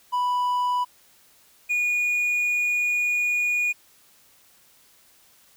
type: tone pair in turn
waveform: triangle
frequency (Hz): 987.8 / 2448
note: B5 / D#7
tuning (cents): 0 / -29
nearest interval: octave + major third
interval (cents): 1571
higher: second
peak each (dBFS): -19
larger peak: neither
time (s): 0.12-0.85 / 1.69-3.73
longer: second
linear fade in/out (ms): 20
effects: white hiss -57 dBFS RMS until 5.56 s